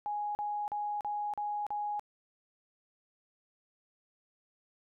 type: tone bursts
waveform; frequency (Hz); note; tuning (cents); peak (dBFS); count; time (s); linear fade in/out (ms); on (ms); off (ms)
sine; 830.6; G#5; 0; -32; 6; 0.06-1.995; 0; 290; 39
effects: none